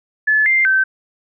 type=tone with pitch steps; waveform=sine; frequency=1726 / 2096 / 1546 Hz; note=A6 / C7 / G6; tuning=-34 / +2 / -24 cents; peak=-11 dBFS; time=0.27-0.84 s; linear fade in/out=10 ms; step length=190 ms; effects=none